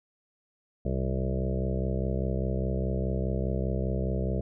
harmonic tone with a mistuned harmonic, 64.9 Hz, C2, 13 cents flat, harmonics 1 / 2 / 3 / 5 / 6 / 7 / 8 / 9 / 10, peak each -30 / -32 / -33 / -40 / -38 / -38 / -42 / -39 / -42 dBFS, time 0.85-4.41 s, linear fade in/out 5 ms, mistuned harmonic 1, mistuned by -20 cents, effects none

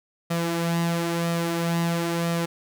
sawtooth tone with flanger, 168.8 Hz, E3, 41 cents sharp, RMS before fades -25 dBFS, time 0.3-2.46 s, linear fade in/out 10 ms, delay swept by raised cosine 1.6 to 4.9 ms, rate 1 Hz, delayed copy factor +0.5, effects none

